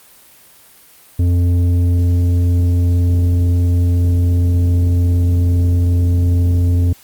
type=tone with tanh clipping; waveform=triangle; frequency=87.8 Hz; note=F2; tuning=10 cents sharp; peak=-12 dBFS; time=1.19-6.93 s; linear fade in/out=5 ms; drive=13 dB; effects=white hiss -45 dBFS RMS until 7.03 s + Opus 32 kbps